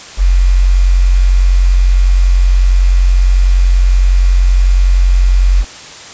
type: tone with quantisation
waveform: sine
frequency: 45.37 Hz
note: F#1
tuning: 33 cents flat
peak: -5 dBFS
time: 0.17-5.65 s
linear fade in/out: 50 ms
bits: 5
effects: white hiss -31 dBFS RMS until 6.13 s + resampled to 16000 Hz